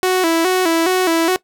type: tone with vibrato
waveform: sawtooth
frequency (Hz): 349.2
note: F4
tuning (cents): 0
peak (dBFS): -9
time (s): 0.03-1.36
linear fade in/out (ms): 0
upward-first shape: square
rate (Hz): 2.4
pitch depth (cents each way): 100
effects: noise-tail reverb RT60 0.1 s tail -19 dB re dry